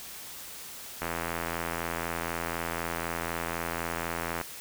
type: click train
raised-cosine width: 0.5 ms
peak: -16 dBFS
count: 286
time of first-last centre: 1.02-4.413 s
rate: 84 Hz
effects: white hiss -43 dBFS RMS until 4.6 s